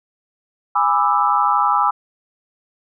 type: chord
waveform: sine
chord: E dominant seventh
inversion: first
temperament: just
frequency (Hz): 824.1 / 988.9 / 1186.7 / 1318.5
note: G#5 / B5 / D6 / E6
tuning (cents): -14 / +2 / +18 / 0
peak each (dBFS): -19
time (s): 0.75-1.91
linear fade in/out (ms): 10
effects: none